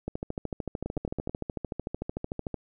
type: two click trains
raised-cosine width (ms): 2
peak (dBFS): -19 / -18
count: 5 / 34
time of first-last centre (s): 0.86-1.295 / 0.08-2.543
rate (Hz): 9.19 / 13.4
effects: none